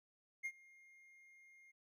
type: tone with ADSR envelope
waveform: triangle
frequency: 2126 Hz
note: C7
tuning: 27 cents sharp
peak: -36 dBFS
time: 0.43-1.72 s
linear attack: 25 ms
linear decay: 59 ms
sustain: -24 dB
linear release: 17 ms
effects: none